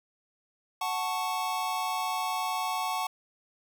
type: chord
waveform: square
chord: F# minor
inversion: none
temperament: equal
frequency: 740 / 880 / 1108.7 Hz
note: F#5 / A5 / C#6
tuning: 0 / 0 / 0 cents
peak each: -34 dBFS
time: 0.81-3.07 s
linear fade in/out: 5 ms
effects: none